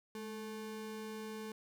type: ring-modulated tone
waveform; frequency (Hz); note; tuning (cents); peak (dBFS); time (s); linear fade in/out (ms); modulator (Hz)
square; 326.2; E4; -18; -40; 0.15-1.52; 2; 114
effects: none